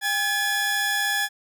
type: tone pair together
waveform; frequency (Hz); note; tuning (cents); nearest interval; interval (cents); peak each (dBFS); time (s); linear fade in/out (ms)
sawtooth; 806 / 1707.9; G5 / G#6; +48 / +48; octave + minor second; 1300; -25 / -19; 0.01-1.29; 50
effects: none